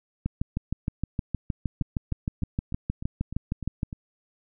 two click trains, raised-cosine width 5 ms, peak -14 / -22 dBFS, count 24 / 8, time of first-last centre 0.26-3.831 / 1.82-3.928 s, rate 6.44 / 3.32 Hz, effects none

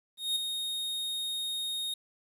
45% pulse tone with ADSR envelope, 3720 Hz, A#7, 4 cents flat, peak -26 dBFS, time 0.17-1.94 s, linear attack 190 ms, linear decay 7 ms, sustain -6 dB, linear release 4 ms, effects resampled to 32000 Hz + 11-bit

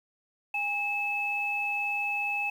sine tone pair together, 816.4 / 2601 Hz, G#5 / E7, -30 / -24 cents, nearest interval octave + minor sixth, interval 2006 cents, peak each -34 / -28 dBFS, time 0.54-2.5 s, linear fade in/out 5 ms, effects 9-bit

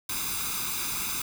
white noise with comb filter, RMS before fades -31 dBFS, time 0.09-1.22 s, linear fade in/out 5 ms, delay 0.81 ms, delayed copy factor +0.8, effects none

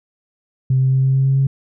sine tone with pitch steps, 130.81 / 131.64 / 132.48 / 133.33 / 134.18 / 135.03 / 135.89 Hz, C3 / C3 / C3 / C3 / C3 / C#3 / C#3, 0 / +11 / +22 / +33 / +44 / -45 / -34 cents, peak -11 dBFS, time 0.7-1.47 s, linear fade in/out 5 ms, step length 110 ms, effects tanh soft clip ceiling -7 dBFS

